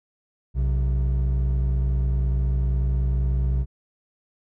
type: tone pair together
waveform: triangle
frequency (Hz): 62.2 / 132.4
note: B1 / C3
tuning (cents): +13 / +21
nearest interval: octave + minor second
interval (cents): 1308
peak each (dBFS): -18 / -25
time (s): 0.54-3.66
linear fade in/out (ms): 50
effects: none